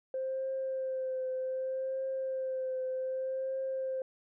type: tone with vibrato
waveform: sine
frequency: 523.3 Hz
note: C5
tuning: in tune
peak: -31 dBFS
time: 0.14-4.02 s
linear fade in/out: 2 ms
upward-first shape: triangle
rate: 0.65 Hz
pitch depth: 25 cents each way
effects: tanh soft clip ceiling -27 dBFS